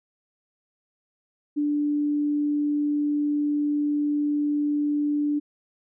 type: tone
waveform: sine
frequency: 293.7 Hz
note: D4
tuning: in tune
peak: -21 dBFS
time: 1.56-5.4 s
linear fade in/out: 20 ms
effects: none